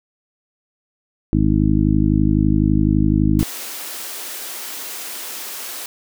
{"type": "harmonic tone", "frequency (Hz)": 51.91, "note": "G#1", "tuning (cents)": 0, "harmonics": [1, 2, 3, 4, 5, 6], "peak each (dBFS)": [-20, -20, -20, -20, -20, -20], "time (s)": [1.33, 3.43], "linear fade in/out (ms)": 0}
{"type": "high-pass noise", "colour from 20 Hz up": "white", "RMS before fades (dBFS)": -30, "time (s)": [3.39, 5.86], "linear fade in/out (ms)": 2, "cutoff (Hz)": 250, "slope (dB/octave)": 24}
{"effects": []}